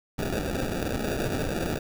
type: noise with sample-and-hold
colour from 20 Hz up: white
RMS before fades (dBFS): -29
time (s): 0.18-1.79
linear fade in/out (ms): 10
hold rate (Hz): 1050
effects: none